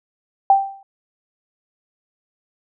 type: tone with exponential decay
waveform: sine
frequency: 784 Hz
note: G5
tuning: in tune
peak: -6 dBFS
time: 0.5-0.83 s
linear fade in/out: 2 ms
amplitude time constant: 71 ms
effects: none